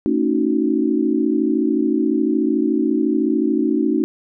sine chord, D# half-diminished seventh, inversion second, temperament equal with one note detuned, 225.7 / 277.2 / 311.1 / 370 Hz, A3 / C#4 / D#4 / F#4, +44 / 0 / 0 / 0 cents, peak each -22 / -20 / -19 / -23 dBFS, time 0.06-4.04 s, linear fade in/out 0 ms, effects none

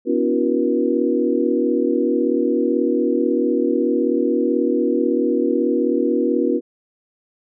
sine tone cluster, 249.7 / 285.8 / 330.3 / 368.6 / 478.5 Hz, B3 / D4 / E4 / F#4 / A#4, +19 / -47 / +4 / -7 / +45 cents, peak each -22 dBFS, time 0.05-6.61 s, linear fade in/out 50 ms, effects none

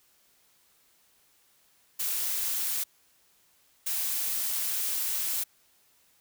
blue noise bursts at uneven times, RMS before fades -30 dBFS, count 2, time 1.99-2.84 / 3.86-5.44 s, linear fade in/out 10 ms, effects white hiss -65 dBFS RMS until 6.2 s

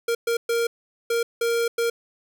square tone bursts at uneven times, 466.2 Hz, A#4, in tune, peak -21 dBFS, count 6, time 0.08-0.15 / 0.27-0.37 / 0.49-0.67 / 1.1-1.23 / 1.41-1.68 / 1.78-1.9 s, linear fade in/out 5 ms, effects none

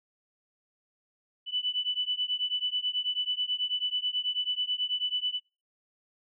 sine beating tone pair, 2979 / 2988.2 Hz, F#7 / F#7, +11 / +16 cents, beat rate 9.2 Hz, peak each -31 dBFS, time 1.46-5.4 s, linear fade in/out 50 ms, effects noise-tail reverb RT60 0.3 s tail -26 dB re dry

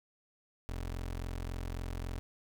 25% pulse tone, 43.65 Hz, F1, in tune, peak -33 dBFS, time 0.69-2.19 s, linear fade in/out 0 ms, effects none

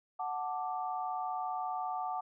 sine chord, D major, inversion first, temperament equal, 740 / 880 / 1174.7 Hz, F#5 / A5 / D6, 0 / 0 / 0 cents, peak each -36 / -39 / -40 dBFS, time 0.19-2.21 s, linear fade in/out 10 ms, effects none

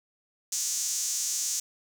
sawtooth tone with high-pass filter, 241.9 Hz, B3, 36 cents flat, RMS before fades -30 dBFS, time 0.52-1.6 s, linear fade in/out 5 ms, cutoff 6500 Hz, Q 4.2, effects none

